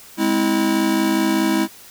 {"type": "chord", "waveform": "square", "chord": "Ab augmented", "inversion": "none", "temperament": "just", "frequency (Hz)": [207.7, 259.6, 324.5], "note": ["Ab3", "C4", "E4"], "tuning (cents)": [0, -13, -27], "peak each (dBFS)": [-22, -24, -19], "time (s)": [0.17, 1.68], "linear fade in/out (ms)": 50, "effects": ["white hiss -43 dBFS RMS until 1.9 s"]}